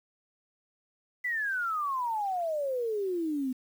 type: exponential sweep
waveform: sine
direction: down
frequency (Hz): 2015 to 250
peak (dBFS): -28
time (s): 1.24-3.53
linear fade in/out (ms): 10
effects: 9-bit